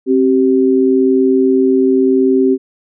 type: tone pair together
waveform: sine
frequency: 265 / 385.8 Hz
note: C4 / G4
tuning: +22 / -28 cents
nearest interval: perfect fifth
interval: 650 cents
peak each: -11 dBFS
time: 0.06-2.58 s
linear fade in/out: 50 ms
effects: none